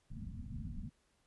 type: low-pass noise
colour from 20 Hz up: pink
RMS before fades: -44 dBFS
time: 0.1-0.9 s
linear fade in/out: 20 ms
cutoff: 250 Hz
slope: 96 dB/octave
effects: pink hiss -75 dBFS RMS until 1.26 s + resampled to 24000 Hz